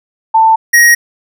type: tone pair in turn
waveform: sine / square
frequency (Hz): 890 / 1885.8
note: A5 / A#6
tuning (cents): +20 / +20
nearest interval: octave + minor second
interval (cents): 1300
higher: second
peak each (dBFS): -4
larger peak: neither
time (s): 0.34-0.56 / 0.73-0.95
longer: neither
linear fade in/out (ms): 10
effects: none